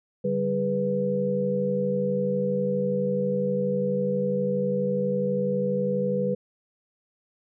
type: tone cluster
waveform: sine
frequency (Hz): 142.7 / 194.9 / 413.6 / 493.7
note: D3 / G3 / G#4 / B4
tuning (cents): -49 / -10 / -7 / -1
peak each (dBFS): -33 / -27 / -33 / -25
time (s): 0.24-6.35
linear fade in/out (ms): 10
effects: none